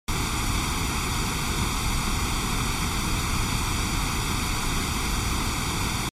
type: noise with comb filter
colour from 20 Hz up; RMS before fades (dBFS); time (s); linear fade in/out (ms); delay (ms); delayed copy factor
pink; -25; 0.08-6.09; 2; 0.86; +0.85
effects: low-pass 10000 Hz 12 dB/octave + MP3 64 kbps